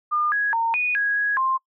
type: tone with pitch steps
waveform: sine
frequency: 1209 / 1664 / 916 / 2470 / 1654 / 1663 / 1053 Hz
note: D6 / G#6 / A#5 / D#7 / G#6 / G#6 / C6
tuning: +50 / +3 / -31 / -13 / -8 / +2 / +11 cents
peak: -19 dBFS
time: 0.11-1.58 s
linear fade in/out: 20 ms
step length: 210 ms
effects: noise-tail reverb RT60 0.1 s tail -22 dB re dry